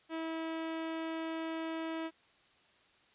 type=tone; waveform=sawtooth; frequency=324.1 Hz; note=E4; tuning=29 cents flat; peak=-32 dBFS; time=0.09-2.11 s; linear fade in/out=50 ms; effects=white hiss -66 dBFS RMS until 3.14 s + resampled to 8000 Hz